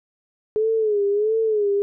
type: tone with vibrato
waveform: sine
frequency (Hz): 423.9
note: G#4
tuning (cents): +35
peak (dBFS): -17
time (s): 0.56-1.82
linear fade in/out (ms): 0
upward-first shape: sine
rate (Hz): 1.5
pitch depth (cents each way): 96
effects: none